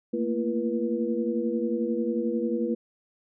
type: tone cluster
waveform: sine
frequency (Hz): 225.1 / 236.3 / 339.8 / 483.3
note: A3 / A#3 / F4 / B4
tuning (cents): +40 / +24 / -47 / -38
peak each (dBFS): -30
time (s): 0.13-2.75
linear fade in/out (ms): 10
effects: none